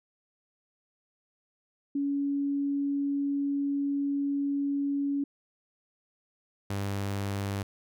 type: tone pair in turn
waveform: sine / sawtooth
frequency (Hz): 281.7 / 99.6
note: C#4 / G2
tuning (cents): +28 / +28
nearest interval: octave + tritone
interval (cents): 1800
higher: first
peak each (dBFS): -26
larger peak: neither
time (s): 1.95-5.24 / 6.7-7.63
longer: first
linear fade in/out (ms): 5
effects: none